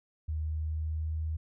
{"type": "tone with pitch glide", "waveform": "sine", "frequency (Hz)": [77.7, 78.97], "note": ["D#2", "D#2"], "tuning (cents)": [-2, 26], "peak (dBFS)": -30, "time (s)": [0.28, 1.37], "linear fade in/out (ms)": 10, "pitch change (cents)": 28, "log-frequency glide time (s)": [0.4, 1.25], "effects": []}